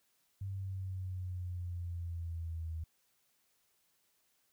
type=exponential sweep; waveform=sine; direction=down; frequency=98 to 80 Hz; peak=-37 dBFS; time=0.41-2.84 s; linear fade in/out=5 ms; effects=white hiss -75 dBFS RMS until 4.52 s